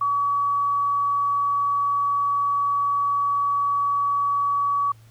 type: tone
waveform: sine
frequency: 1136 Hz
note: C#6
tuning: 42 cents sharp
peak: -19 dBFS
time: 0.01-4.92 s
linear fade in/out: 5 ms
effects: added 112 Hz sine -47 dBFS peak until 5.1 s + pink hiss -58 dBFS RMS until 5.1 s